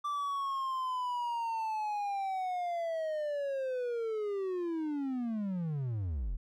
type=linear sweep; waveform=triangle; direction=down; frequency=1175 to 35.07 Hz; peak=-30 dBFS; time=0.04-6.37 s; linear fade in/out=10 ms; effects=none